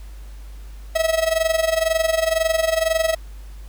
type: tone with amplitude modulation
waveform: 45% pulse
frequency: 647 Hz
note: E5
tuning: 32 cents flat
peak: -14 dBFS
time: 0.95-3.15 s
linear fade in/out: 10 ms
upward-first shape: sine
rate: 22 Hz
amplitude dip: 80%
effects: added 50 Hz sine -34 dBFS peak until 3.68 s + pink hiss -51 dBFS RMS until 3.68 s